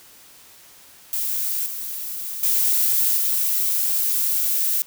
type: noise with level steps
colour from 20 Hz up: violet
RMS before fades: -24 / -30 / -19 / -21 dBFS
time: 1.13-4.82 s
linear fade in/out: 0 ms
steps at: 1.66 / 2.43 / 3.17 s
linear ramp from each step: 2 ms
effects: white hiss -48 dBFS RMS until 4.86 s